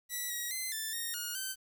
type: tone with pitch steps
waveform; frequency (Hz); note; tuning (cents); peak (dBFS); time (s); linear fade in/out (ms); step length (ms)
5% pulse; 1954 / 1908 / 2055 / 1767 / 1853 / 1437 / 1541; B6 / A#6 / C7 / A6 / A#6 / F6 / G6; -19 / +40 / -32 / +7 / -11 / +49 / -30; -25; 0.09-1.56; 50; 210
effects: 10-bit